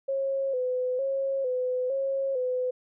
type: tone with vibrato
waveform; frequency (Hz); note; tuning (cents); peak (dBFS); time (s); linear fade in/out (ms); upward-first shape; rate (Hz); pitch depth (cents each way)
sine; 523.3; C5; 0; -25; 0.08-2.71; 10; square; 1.1; 63
effects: none